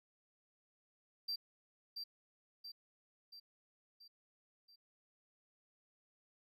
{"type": "tone with echo", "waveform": "triangle", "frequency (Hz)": 4702, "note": "D8", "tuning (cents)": 1, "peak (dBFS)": -36, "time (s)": [1.28, 1.36], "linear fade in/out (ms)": 10, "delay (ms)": 680, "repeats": 5, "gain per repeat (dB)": -5, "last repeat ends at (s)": 4.76, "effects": []}